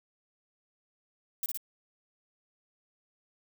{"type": "noise with echo", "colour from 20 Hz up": "violet", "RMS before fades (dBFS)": -32, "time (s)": [1.43, 1.46], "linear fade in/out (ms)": 2, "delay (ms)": 57, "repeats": 2, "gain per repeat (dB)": -2, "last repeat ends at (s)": 1.574, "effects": []}